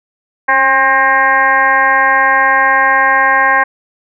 sine tone with frequency modulation, 1332 Hz, E6, 18 cents sharp, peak -7 dBFS, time 0.48-3.64 s, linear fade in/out 10 ms, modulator 264 Hz, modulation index 2.4, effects none

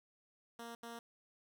10% pulse tone bursts at uneven times, 233.1 Hz, A#3, in tune, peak -38 dBFS, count 2, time 0.59-0.75 / 0.83-0.99 s, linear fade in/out 2 ms, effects none

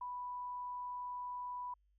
sine tone, 987.8 Hz, B5, in tune, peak -40 dBFS, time 0.01-1.74 s, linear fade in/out 5 ms, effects added 50 Hz sine -70 dBFS peak until 1.98 s

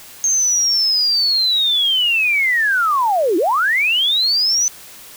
sine linear two-way sweep, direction down then up, 6430 to 311.1 to 6100 Hz, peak -13 dBFS, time 0.24-4.68 s, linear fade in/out 0 ms, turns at 3.37 s, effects white hiss -39 dBFS RMS until 5.16 s

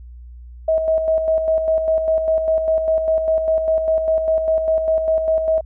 sine tone with tremolo, 640 Hz, D#5, 49 cents sharp, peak -13 dBFS, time 0.68-5.61 s, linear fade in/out 5 ms, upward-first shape square, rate 5 Hz, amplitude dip 45%, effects added 60 Hz sine -35 dBFS peak until 5.65 s

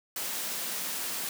white high-pass noise, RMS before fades -34 dBFS, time 0.16-1.29 s, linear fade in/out 2 ms, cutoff 140 Hz, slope 48 dB/octave, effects none

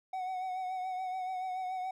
triangle tone with vibrato, 744 Hz, F#5, 9 cents sharp, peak -32 dBFS, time 0.13-1.91 s, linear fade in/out 5 ms, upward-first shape triangle, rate 7 Hz, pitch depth 40 cents each way, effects none

